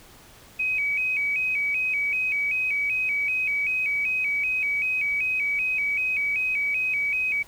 sine tone with vibrato, 2396 Hz, D7, 34 cents sharp, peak -22 dBFS, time 0.59-7.43 s, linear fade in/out 10 ms, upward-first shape square, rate 2.6 Hz, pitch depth 90 cents each way, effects pink hiss -50 dBFS RMS until 7.47 s

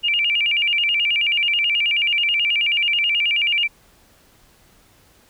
sine tone with vibrato, 2580 Hz, E7, 38 cents flat, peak -16 dBFS, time 0.03-3.68 s, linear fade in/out 20 ms, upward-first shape square, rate 9.3 Hz, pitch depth 170 cents each way, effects pink hiss -54 dBFS RMS until 5.29 s

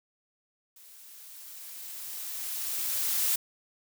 blue noise with level ramp, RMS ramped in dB -53 to -26 dBFS, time 0.76-3.36 s, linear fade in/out 5 ms, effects none

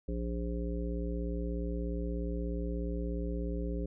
harmonic tone, 58.4 Hz, A#1, 4 cents sharp, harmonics 1 / 3 / 5 / 7 / 9, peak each -34 / -39 / -41 / -42 / -44 dBFS, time 0.08-3.86 s, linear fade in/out 5 ms, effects none

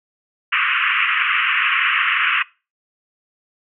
white band-pass noise, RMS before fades -18 dBFS, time 0.52-2.43 s, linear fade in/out 10 ms, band 1100 to 2900 Hz, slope 96 dB/octave, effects noise-tail reverb RT60 0.3 s tail -22 dB re dry

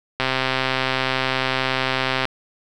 click train, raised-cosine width 0.3 ms, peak -4 dBFS, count 270, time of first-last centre 0.2-2.253 s, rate 131 Hz, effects none

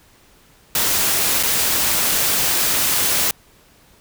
white noise with dropouts, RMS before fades -18 dBFS, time 0.75-3.31 s, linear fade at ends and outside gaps 2 ms, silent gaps 1.429-1.433 s, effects pink hiss -52 dBFS RMS until 4 s

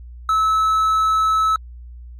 triangle tone, 1300 Hz, E6, 24 cents flat, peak -12 dBFS, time 0.29-1.56 s, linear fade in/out 2 ms, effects added 60 Hz sine -34 dBFS peak until 2.19 s + MP3 64 kbps

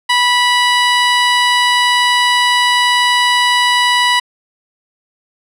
15% pulse tone, 981 Hz, B5, 12 cents flat, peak -3 dBFS, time 0.09-4.2 s, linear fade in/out 10 ms, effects low-pass 8000 Hz 12 dB/octave

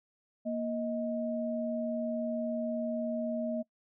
sine tone pair together, 235.1 / 628.6 Hz, A#3 / D#5, +15 / +18 cents, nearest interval octave + perfect fourth, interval 1703 cents, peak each -33 / -34 dBFS, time 0.45-3.63 s, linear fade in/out 20 ms, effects noise-tail reverb RT60 0.1 s tail -22 dB re dry

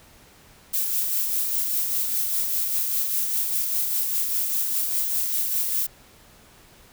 violet noise with tremolo, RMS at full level -23 dBFS, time 0.73-5.87 s, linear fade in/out 10 ms, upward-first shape sine, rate 5 Hz, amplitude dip 35%, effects pink hiss -52 dBFS RMS until 6.92 s

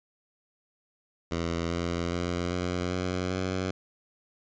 10% pulse tone with pitch steps, 84.3 / 85.97 / 87.68 / 89.42 / 91.19 / 93 Hz, E2 / F2 / F2 / F2 / F#2 / F#2, +39 / -27 / +7 / +41 / -25 / +9 cents, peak -20 dBFS, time 1.31-3.71 s, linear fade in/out 5 ms, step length 400 ms, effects resampled to 16000 Hz

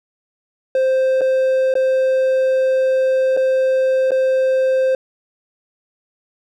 triangle tone with dropouts, 523.3 Hz, C5, in tune, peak -11 dBFS, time 0.75-4.95 s, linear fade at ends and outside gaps 2 ms, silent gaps 1.21-1.215 / 1.74-1.753 / 3.367-3.372 / 4.108-4.117 s, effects none

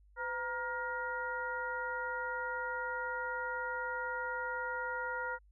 harmonic tone with a mistuned harmonic, 472 Hz, A#4, 22 cents sharp, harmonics 1 / 2 / 3 / 4, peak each -42 / -40 / -38 / -45 dBFS, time 0.16-5.39 s, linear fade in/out 50 ms, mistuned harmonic 1, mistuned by +120 cents, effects added 50 Hz sine -60 dBFS peak until 5.51 s

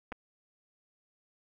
clicks, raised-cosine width 0.5 ms, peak -25 dBFS, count 2, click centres 0.12 / 0.124 s, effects none

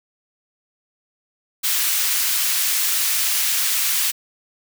white high-pass noise, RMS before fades -20 dBFS, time 1.63-4.12 s, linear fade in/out 20 ms, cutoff 1600 Hz, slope 12 dB/octave, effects none

